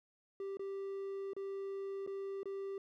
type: tone with dropouts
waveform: triangle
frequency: 392 Hz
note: G4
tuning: in tune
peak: -37 dBFS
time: 0.4-2.78 s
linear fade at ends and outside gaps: 2 ms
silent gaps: 0.571-0.594 / 1.334-1.365 / 2.065-2.074 / 2.432-2.456 s
effects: none